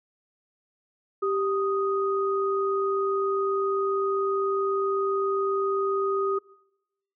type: tone pair together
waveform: sine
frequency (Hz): 392 / 1244.5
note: G4 / D#6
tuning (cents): 0 / 0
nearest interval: octave + minor sixth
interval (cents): 2000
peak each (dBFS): -24 / -28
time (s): 1.22-6.39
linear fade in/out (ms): 10
effects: noise-tail reverb RT60 0.9 s tail -23 dB re dry